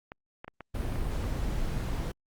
clicks, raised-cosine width 0.5 ms, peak -26 dBFS, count 7, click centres 0.119 / 0.445 / 0.48 / 0.607 / 0.925 / 0.958 / 1.242 s
brown noise, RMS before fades -31 dBFS, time 0.74-2.12 s, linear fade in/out 10 ms
effects Opus 48 kbps

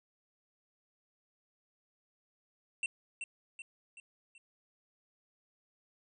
square tone with echo, 2708 Hz, E7, 46 cents sharp, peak -32 dBFS, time 2.83-2.86 s, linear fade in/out 2 ms, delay 380 ms, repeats 4, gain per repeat -6 dB, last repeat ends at 4.38 s, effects resampled to 22050 Hz

